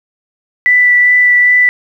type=tone with vibrato; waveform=sine; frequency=1975.5 Hz; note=B6; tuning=in tune; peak=-5 dBFS; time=0.66-1.69 s; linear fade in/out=0 ms; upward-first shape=sine; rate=2.5 Hz; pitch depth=9 cents each way; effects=7-bit